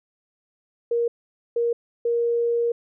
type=tone bursts at uneven times; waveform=sine; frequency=470.4 Hz; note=A#4; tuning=16 cents sharp; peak=-19 dBFS; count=3; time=0.91-1.08 / 1.56-1.73 / 2.05-2.72 s; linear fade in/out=5 ms; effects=none